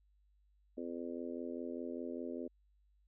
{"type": "harmonic tone", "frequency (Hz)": 85, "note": "F2", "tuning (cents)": -46, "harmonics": [3, 4, 5, 6, 7], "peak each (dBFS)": [-43, -45, -47, -49, -50], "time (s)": [0.77, 2.48], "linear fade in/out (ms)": 10, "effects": ["added 50 Hz sine -68 dBFS peak until 3.07 s"]}